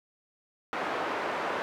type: band-pass noise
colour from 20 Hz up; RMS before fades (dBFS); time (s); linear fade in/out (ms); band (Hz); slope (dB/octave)
pink; -32; 0.73-1.62; 0; 500 to 1600; 12
effects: none